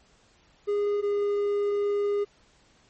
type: tone pair in turn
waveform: triangle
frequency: 410.4 / 408.3 Hz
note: G#4 / G#4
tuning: -21 / -29 cents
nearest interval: unison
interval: 8 cents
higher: first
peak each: -21 dBFS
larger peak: neither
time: 0.67-1.02 / 1.02-2.25 s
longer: second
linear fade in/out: 20 ms
effects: pink hiss -61 dBFS RMS until 2.89 s + MP3 32 kbps